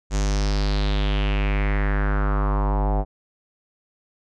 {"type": "tone with low-pass filter sweep", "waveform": "square", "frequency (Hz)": 50.4, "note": "G1", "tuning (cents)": 49, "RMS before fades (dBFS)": -21, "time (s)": [0.1, 3.05], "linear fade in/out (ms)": 50, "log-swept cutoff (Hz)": [7000, 740], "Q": 3.9, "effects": []}